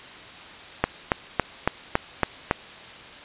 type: click train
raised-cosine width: 0.5 ms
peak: -3 dBFS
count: 7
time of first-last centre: 0.84-2.511 s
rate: 3.59 Hz
effects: white hiss -42 dBFS RMS until 3.24 s + resampled to 8000 Hz